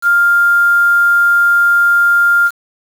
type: tone with quantisation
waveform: sine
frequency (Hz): 1400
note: F6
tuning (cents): +4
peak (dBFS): -7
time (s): 0.02-2.51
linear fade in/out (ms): 50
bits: 5
effects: none